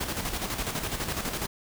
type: noise with tremolo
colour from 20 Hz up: pink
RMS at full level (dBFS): -30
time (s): 0-1.47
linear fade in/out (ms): 10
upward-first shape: square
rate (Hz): 12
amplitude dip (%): 50
effects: none